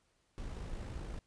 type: noise with amplitude modulation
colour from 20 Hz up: brown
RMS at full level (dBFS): -40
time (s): 0.38-1.19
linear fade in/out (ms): 0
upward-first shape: sine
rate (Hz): 54.1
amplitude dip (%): 40
effects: pink hiss -75 dBFS RMS until 1.26 s + resampled to 22050 Hz